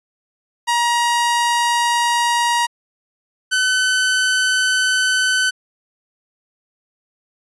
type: tone pair in turn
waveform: sawtooth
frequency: 949 / 1514.3 Hz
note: A#5 / F#6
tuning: +31 / +40 cents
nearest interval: minor sixth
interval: 809 cents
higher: second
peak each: -11 dBFS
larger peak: neither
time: 0.67-2.67 / 3.51-5.51 s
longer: neither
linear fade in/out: 20 ms
effects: resampled to 24000 Hz